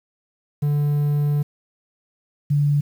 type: tone pair in turn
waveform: triangle / sine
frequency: 146.2 / 145.02 Hz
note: D3 / D3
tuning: -7 / -22 cents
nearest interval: unison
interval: 15 cents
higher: first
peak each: -15 / -15 dBFS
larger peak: neither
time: 0.62-1.43 / 2.5-2.81 s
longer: first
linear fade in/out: 10 ms
effects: 8-bit